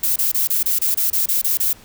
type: noise bursts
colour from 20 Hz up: violet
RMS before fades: -18 dBFS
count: 11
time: 0.03-1.73 s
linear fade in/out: 5 ms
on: 130 ms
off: 27 ms
effects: pink hiss -46 dBFS RMS until 1.84 s